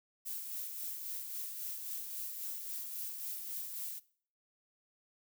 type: noise with tremolo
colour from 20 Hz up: violet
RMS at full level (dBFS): -40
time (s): 0.25-4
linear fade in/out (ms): 20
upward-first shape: sine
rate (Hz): 3.7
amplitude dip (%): 40
effects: noise-tail reverb RT60 0.5 s tail -20 dB re dry